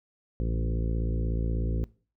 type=harmonic tone with a mistuned harmonic; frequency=56.5 Hz; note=A1; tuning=47 cents sharp; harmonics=1 / 2 / 3 / 4 / 5 / 6 / 7 / 8 / 9; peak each=-27 / -33 / -37 / -39 / -41 / -43 / -44 / -45 / -46 dBFS; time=0.4-1.84 s; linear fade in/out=0 ms; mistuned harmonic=3; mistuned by=-20 cents; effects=noise-tail reverb RT60 0.4 s tail -21 dB re dry